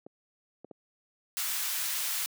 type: clicks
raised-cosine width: 2 ms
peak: -28 dBFS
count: 3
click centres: 0.065 / 0.646 / 0.712 s
type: high-pass noise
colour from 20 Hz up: white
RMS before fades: -32 dBFS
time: 1.37-2.26 s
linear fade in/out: 0 ms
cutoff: 1200 Hz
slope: 12 dB/octave
effects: high-pass 300 Hz 12 dB/octave